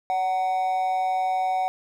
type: tone with amplitude modulation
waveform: triangle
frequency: 748 Hz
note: F#5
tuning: 19 cents sharp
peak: -17 dBFS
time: 0.1-1.68 s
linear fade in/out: 0 ms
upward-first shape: sine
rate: 180 Hz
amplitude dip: 55%
effects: none